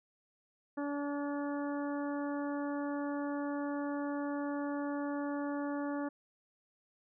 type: harmonic tone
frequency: 287.1 Hz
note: D4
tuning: 39 cents flat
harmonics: 1 / 2 / 3 / 4 / 5 / 6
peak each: -35 / -41 / -45 / -47 / -49 / -51 dBFS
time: 0.77-6.09 s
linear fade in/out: 10 ms
effects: none